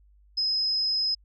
sine tone, 5090 Hz, D#8, 39 cents sharp, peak -23 dBFS, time 0.37-1.15 s, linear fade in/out 10 ms, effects added 50 Hz sine -55 dBFS peak until 1.24 s

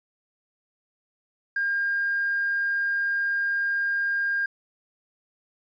triangle tone, 1609 Hz, G6, 45 cents sharp, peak -19 dBFS, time 1.56-4.46 s, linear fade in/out 5 ms, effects tanh soft clip ceiling -20 dBFS + resampled to 16000 Hz

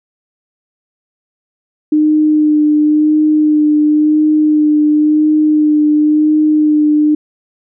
sine tone with vibrato, 303.5 Hz, D#4, 43 cents flat, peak -7 dBFS, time 1.92-7.15 s, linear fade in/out 5 ms, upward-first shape sine, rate 0.95 Hz, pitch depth 17 cents each way, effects none

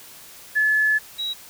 sine tone pair in turn, 1721 / 3857 Hz, A6 / B7, -39 / -42 cents, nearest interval octave + major second, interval 1397 cents, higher second, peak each -16 / -24 dBFS, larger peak first, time 0.55-0.99 / 1.18-1.34 s, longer first, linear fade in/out 20 ms, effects white hiss -44 dBFS RMS until 1.49 s

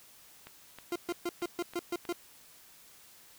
click train, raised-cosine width 0.3 ms, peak -30 dBFS, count 6, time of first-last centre 0.47-2.052 s, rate 3.16 Hz
40% pulse tone bursts, 347.1 Hz, F4, 11 cents flat, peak -30 dBFS, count 8, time 0.92-2.126 s, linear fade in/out 2 ms, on 37 ms, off 130 ms
effects white hiss -57 dBFS RMS until 3.38 s

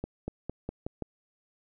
accelerating click train, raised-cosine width 2 ms, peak -20 dBFS, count 6, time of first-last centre 0.04-1.023 s, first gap 240 ms, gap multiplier 0.9, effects none

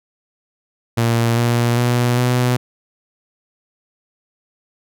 sawtooth tone with pitch steps, 116.54 / 118.99 / 121.49 / 124.04 Hz, A#2 / A#2 / B2 / B2, 0 / +36 / -28 / +8 cents, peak -10 dBFS, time 0.97-2.57 s, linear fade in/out 10 ms, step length 400 ms, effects none

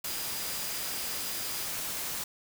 sine tone in noise, 4900 Hz, D#8, 27 cents flat, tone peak -43 dBFS, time 0.06-1.66 s, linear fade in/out 5 ms, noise white, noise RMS -35 dBFS, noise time 0.04-2.24 s, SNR -11 dB, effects none

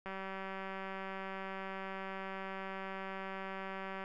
click train, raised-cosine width 0.5 ms, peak -28 dBFS, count 765, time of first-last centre 0.06-4.039 s, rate 192 Hz, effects none

